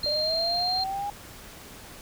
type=tone; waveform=sine; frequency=4186 Hz; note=C8; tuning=in tune; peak=-25 dBFS; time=0.03-0.84 s; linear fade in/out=5 ms
type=click; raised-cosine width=3 ms; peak=-29 dBFS; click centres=0.043 s
type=linear sweep; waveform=sine; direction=up; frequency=587.3 to 821 Hz; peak=-28 dBFS; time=0.06-1.1 s; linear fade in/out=2 ms
effects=pink hiss -45 dBFS RMS until 2.01 s

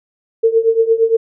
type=tone with tremolo; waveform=sine; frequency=452.9 Hz; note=A#4; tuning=50 cents flat; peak=-6 dBFS; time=0.43-1.17 s; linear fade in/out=10 ms; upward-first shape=triangle; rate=8.7 Hz; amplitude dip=90%; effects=none

